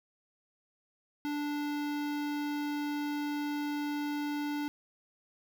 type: tone with notch filter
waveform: square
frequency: 293 Hz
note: D4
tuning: 4 cents flat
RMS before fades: -34 dBFS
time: 1.25-4.68 s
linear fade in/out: 0 ms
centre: 8500 Hz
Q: 0.9
effects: 10-bit